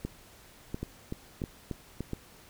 two click trains, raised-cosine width 3 ms, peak -21 / -20 dBFS, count 5 / 4, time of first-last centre 0.83-2.006 / 0.05-2.133 s, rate 3.4 / 1.44 Hz, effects pink hiss -55 dBFS RMS until 2.49 s

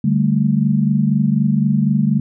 sine chord, D suspended fourth, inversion none, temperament equal, 146.83 / 196 / 220 Hz, D3 / G3 / A3, 0 / 0 / 0 cents, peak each -17 dBFS, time 0.04-2.2 s, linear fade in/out 5 ms, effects none

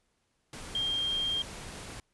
sine tone in noise, 3200 Hz, G7, 35 cents sharp, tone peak -28 dBFS, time 0.75-1.42 s, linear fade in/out 2 ms, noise pink, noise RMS -43 dBFS, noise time 0.53-2 s, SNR +12 dB, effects pink hiss -75 dBFS RMS until 2.13 s + resampled to 24000 Hz

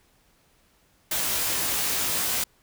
white noise with comb filter, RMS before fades -26 dBFS, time 1.11-2.44 s, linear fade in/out 5 ms, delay 18 ms, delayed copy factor +0.85, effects pink hiss -63 dBFS RMS until 2.62 s

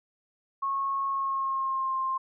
sine tone with pitch glide, 1094 to 1056.1 Hz, C#6 to C6, -23 to +16 cents, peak -26 dBFS, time 0.62-2.18 s, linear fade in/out 10 ms, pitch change -61 cents, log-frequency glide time 1.09-1.96 s, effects none

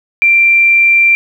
sine tone, 2361 Hz, D7, 9 cents sharp, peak -5 dBFS, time 0.22-1.15 s, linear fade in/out 0 ms, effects 7-bit

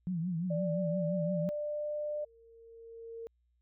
sine tone with vibrato, 172.7 Hz, F3, 19 cents flat, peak -31 dBFS, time 0.07-1.49 s, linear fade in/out 0 ms, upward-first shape triangle, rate 5.8 Hz, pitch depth 150 cents each way
sine tone with pitch glide, 587.3 to 596.9 Hz, D5 to D5, 0 to +28 cents, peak -33 dBFS, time 0.5-2.25 s, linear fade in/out 10 ms, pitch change +28 cents, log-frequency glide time 0.98-1.9 s
sine tone with exponential growth, 458 Hz, A#4, 31 cents flat, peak -39 dBFS, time 1.38-3.27 s, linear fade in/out 0 ms, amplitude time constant 410 ms
effects added 60 Hz sine -70 dBFS peak until 3.61 s

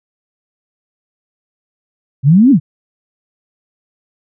sine exponential two-way sweep, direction up then down, 126.1 to 293.7 to 126.1 Hz, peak -4 dBFS, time 2.23-2.6 s, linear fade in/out 50 ms, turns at 2.51 s, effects none

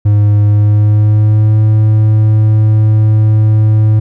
triangle tone with pitch glide, 103.83 to 107.99 Hz, G#2 to A2, 0 to -32 cents, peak -3 dBFS, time 0.05-4 s, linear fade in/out 10 ms, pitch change +68 cents, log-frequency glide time 0.45-1.6 s, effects none

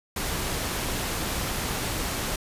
pink noise, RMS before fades -29 dBFS, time 0.16-2.36 s, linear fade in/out 5 ms, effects resampled to 32000 Hz

